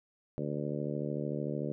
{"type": "harmonic tone", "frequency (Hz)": 73.42, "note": "D2", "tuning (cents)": 0, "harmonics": [2, 3, 4, 5, 6, 7, 8], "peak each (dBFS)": [-37, -39, -40, -41, -42, -42, -43], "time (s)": [0.38, 1.72], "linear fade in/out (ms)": 0, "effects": []}